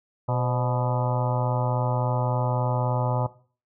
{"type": "harmonic tone with a mistuned harmonic", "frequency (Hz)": 123.47, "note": "B2", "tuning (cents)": 0, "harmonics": [1, 2, 3, 4, 5, 6, 7, 8, 9, 10], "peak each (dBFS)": [-24, -37, -38, -33, -31, -36, -32, -34, -42, -39], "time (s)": [0.28, 3.27], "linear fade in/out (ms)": 10, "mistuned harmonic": 4, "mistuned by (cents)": 67, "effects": ["noise-tail reverb RT60 0.4 s tail -17 dB re dry"]}